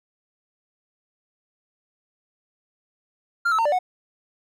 triangle tone with pitch steps, 1393 / 1301 / 912 / 589 / 734 Hz, F6 / E6 / A#5 / D5 / F#5, -5 / -23 / -38 / +5 / -14 cents, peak -16 dBFS, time 3.45-3.79 s, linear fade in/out 10 ms, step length 68 ms, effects none

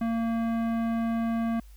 sine tone with tanh clipping, 229 Hz, A#3, 31 cents flat, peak -27 dBFS, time 0.01-1.6 s, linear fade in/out 5 ms, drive 16 dB, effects added 50 Hz sine -46 dBFS peak until 1.76 s + white hiss -62 dBFS RMS until 1.76 s

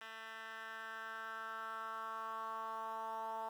10% pulse tone with band-pass filter sweep, 222.8 Hz, A3, 22 cents sharp, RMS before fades -45 dBFS, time 0.01-3.49 s, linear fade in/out 5 ms, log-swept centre 2100 to 860 Hz, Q 3.7, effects 11-bit

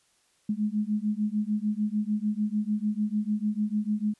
sine beating tone pair, 207.7 / 214.4 Hz, G#3 / A3, 0 / -45 cents, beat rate 6.7 Hz, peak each -28 dBFS, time 0.49-4.14 s, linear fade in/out 5 ms, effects white hiss -67 dBFS RMS until 4.19 s + resampled to 24000 Hz

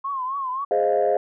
sine tone with vibrato, 1064 Hz, C6, 29 cents sharp, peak -24 dBFS, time 0.04-0.65 s, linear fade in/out 10 ms, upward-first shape triangle, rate 3.8 Hz, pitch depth 120 cents each way
sine chord, F minor seventh, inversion first, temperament equal, 415.3 / 523.3 / 622.3 / 698.5 Hz, Ab4 / C5 / Eb5 / F5, 0 / 0 / 0 / 0 cents, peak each -22 dBFS, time 0.71-1.17 s, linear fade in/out 2 ms
effects tanh soft clip ceiling -11 dBFS

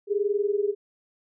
sine tone pair together, 401.3 / 422.1 Hz, G4 / G#4, +41 / +28 cents, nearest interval minor second, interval 87 cents, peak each -24 / -26 dBFS, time 0.07-0.75 s, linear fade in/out 50 ms, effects none

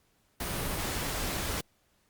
pink noise, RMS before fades -33 dBFS, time 0.4-1.61 s, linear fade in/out 5 ms, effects pink hiss -70 dBFS RMS until 2.09 s + Opus 48 kbps

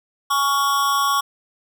square tone with amplitude modulation, 1117 Hz, C#6, 13 cents sharp, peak -14 dBFS, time 0.3-1.21 s, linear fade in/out 10 ms, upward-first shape sine, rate 286 Hz, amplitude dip 75%, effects none

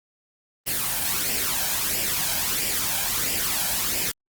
white noise with flanger, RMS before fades -25 dBFS, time 0.66-4.12 s, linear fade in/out 20 ms, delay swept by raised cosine 0.38 to 1.29 ms, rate 1.5 Hz, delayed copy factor +0.55, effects Opus 24 kbps

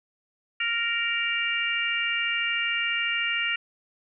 harmonic tone, 466.2 Hz, A#4, in tune, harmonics 3 / 4 / 5 / 6, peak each -32 / -30 / -29 / -28 dBFS, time 0.6-3.56 s, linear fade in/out 5 ms, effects none

